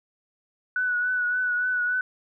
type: tone with vibrato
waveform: sine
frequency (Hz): 1480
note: F#6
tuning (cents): 0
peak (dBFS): -22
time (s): 0.76-2.01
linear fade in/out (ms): 2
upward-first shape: triangle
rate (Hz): 3.5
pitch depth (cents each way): 34
effects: none